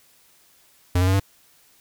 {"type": "tone with pitch steps", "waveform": "square", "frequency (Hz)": [89.2, 91.97, 94.83, 97.78], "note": ["F2", "F#2", "F#2", "G2"], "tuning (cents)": [37, -10, 43, -4], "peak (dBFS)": -17, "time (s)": [0.95, 1.198], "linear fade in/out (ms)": 5, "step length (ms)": 62, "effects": ["white hiss -57 dBFS RMS until 1.8 s"]}